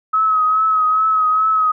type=tone with vibrato; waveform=sine; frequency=1278 Hz; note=D#6; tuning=46 cents sharp; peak=-12 dBFS; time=0.13-1.72 s; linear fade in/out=10 ms; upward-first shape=triangle; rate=2.4 Hz; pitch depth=38 cents each way; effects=none